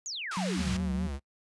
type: exponential sweep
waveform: sine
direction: down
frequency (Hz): 7040 to 68.1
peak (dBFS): -34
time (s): 0.06-0.8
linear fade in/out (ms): 0
type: band-pass noise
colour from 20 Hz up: pink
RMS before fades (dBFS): -40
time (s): 0.31-0.77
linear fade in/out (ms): 5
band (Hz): 1400 to 6900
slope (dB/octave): 12
type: tone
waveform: sine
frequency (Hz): 185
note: F#3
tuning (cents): 0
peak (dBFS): -29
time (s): 0.37-1.07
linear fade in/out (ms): 2
type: tone with vibrato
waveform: square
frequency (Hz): 73.42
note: D2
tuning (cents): 0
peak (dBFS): -34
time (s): 0.56-1.2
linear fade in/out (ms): 50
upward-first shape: triangle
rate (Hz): 4.7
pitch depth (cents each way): 150
effects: noise-tail reverb RT60 0.1 s tail -24 dB re dry + resampled to 24000 Hz